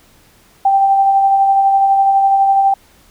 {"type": "tone with tremolo", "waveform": "sine", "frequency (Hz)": 784, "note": "G5", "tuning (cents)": 0, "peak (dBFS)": -7, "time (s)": [0.65, 2.74], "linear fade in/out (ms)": 5, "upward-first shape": "sine", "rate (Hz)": 12, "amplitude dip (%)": 30, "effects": ["pink hiss -49 dBFS RMS until 3.1 s"]}